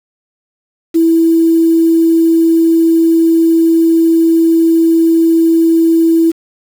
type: tone with quantisation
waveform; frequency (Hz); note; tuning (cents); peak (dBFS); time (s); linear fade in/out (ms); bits
sine; 329.2; E4; -2; -6; 0.94-6.32; 20; 5
effects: none